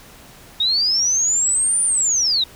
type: linear two-way sweep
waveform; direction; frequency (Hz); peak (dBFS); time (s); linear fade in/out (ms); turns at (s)
sine; up then down; 3689 to 9390 to 3689; -15; 0.6-2.44; 5; 1.83
effects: pink hiss -44 dBFS RMS until 2.55 s